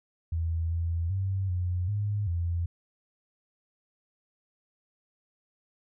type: tone with pitch steps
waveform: sine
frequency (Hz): 82.5 / 84 / 96.1 / 89.5 / 103.3 / 85.6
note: E2 / E2 / G2 / F2 / G#2 / F2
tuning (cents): +2 / +33 / -34 / +43 / -9 / -34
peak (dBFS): -26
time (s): 0.32-2.66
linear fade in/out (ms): 5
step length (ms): 390
effects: none